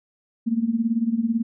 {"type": "tone with tremolo", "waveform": "sine", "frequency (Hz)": 229.1, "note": "A#3", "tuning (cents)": -30, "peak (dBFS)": -16, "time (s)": [0.46, 1.43], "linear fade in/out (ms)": 20, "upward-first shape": "sine", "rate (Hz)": 18, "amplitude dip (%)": 80, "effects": []}